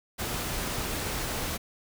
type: noise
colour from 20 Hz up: pink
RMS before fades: -32 dBFS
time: 0.18-1.58 s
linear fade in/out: 20 ms
effects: none